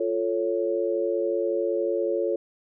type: chord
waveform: sine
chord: F augmented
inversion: none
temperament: equal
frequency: 349.2 / 440 / 554.4 Hz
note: F4 / A4 / C#5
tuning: 0 / 0 / 0 cents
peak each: -27 dBFS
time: 0-2.36 s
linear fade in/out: 5 ms
effects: none